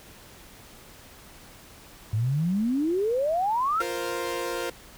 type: exponential sweep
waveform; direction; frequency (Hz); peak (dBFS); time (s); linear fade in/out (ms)
sine; up; 102.6 to 1396.9; -22; 2.13-3.82; 5
type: chord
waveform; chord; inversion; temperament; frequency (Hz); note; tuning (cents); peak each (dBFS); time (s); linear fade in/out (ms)
sawtooth; F suspended fourth; none; equal; 349.2 / 466.2 / 523.3; F4 / Bb4 / C5; 0 / 0 / 0; -29; 3.8-4.7; 5
effects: pink hiss -49 dBFS RMS until 4.97 s